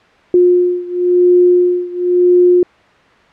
sine beating tone pair, 356.5 / 357.46 Hz, F4 / F4, +36 / +40 cents, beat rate 0.96 Hz, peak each -10 / -12 dBFS, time 0.34-2.63 s, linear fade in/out 2 ms, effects white hiss -46 dBFS RMS until 3.32 s + low-pass 2000 Hz 12 dB/octave

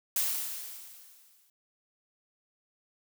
blue noise with exponential decay, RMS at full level -27 dBFS, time 0.16-1.5 s, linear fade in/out 2 ms, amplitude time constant 290 ms, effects none

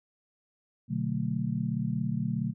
sine chord, B minor seventh, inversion none, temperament just, 123.47 / 148.16 / 185.21 / 222.2 Hz, B2 / D3 / F#3 / A3, 0 / +16 / +2 / +17 cents, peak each -33 dBFS, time 0.88-2.54 s, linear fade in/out 50 ms, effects none

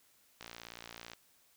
click train, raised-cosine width 0.2 ms, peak -28 dBFS, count 43, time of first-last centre 0.41-1.134 s, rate 58 Hz, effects white hiss -68 dBFS RMS until 1.56 s

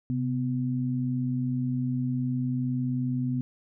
sine tone pair together, 130.8 / 250.3 Hz, C3 / B3, 0 / +23 cents, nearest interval major seventh, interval 1123 cents, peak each -28 dBFS, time 0.1-3.41 s, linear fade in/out 0 ms, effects none

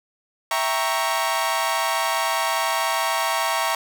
sawtooth chord, E diminished seventh, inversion none, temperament equal, 659.3 / 784 / 932.3 / 1108.7 Hz, E5 / G5 / Bb5 / Db6, 0 / 0 / 0 / 0 cents, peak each -23 / -25 / -21 / -22 dBFS, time 0.51-3.75 s, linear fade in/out 2 ms, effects none

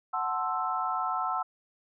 sine chord, F# half-diminished seventh, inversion none, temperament equal, 740 / 880 / 1046.5 / 1318.5 Hz, F#5 / A5 / C6 / E6, 0 / 0 / 0 / 0 cents, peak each -33 / -35 / -34 / -31 dBFS, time 0.13-1.43 s, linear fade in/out 10 ms, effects none

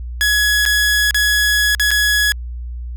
sawtooth tone with dropouts, 1682 Hz, G#6, 22 cents sharp, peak -9 dBFS, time 0.21-2.32 s, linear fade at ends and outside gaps 0 ms, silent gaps 0.653-0.661 / 1.109-1.145 / 1.749-1.797 / 1.907-1.914 s, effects added 60 Hz sine -24 dBFS peak until 2.96 s

